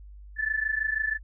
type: tone pair together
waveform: sine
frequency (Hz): 1733.8 / 1760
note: A6 / A6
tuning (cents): -26 / 0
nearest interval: unison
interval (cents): 26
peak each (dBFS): -28 / -28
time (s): 0.36-1.19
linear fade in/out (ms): 50
effects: added 50 Hz sine -43 dBFS peak until 1.23 s